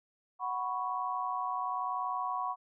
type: chord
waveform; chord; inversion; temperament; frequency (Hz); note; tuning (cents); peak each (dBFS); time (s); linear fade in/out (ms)
sine; F# suspended fourth; none; equal; 740 / 987.8 / 1108.7; F#5 / B5 / C#6; 0 / 0 / 0; -37 / -36 / -35; 0.39-2.56; 50
effects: none